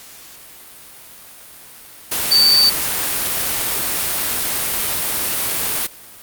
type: tone in noise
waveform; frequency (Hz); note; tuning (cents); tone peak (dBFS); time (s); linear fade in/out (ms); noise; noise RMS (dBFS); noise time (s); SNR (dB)
sine; 4573; D8; -47; -9; 2.31-2.7; 10; white; -20; 2.11-5.87; +8
effects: white hiss -40 dBFS RMS until 6.22 s + Opus 48 kbps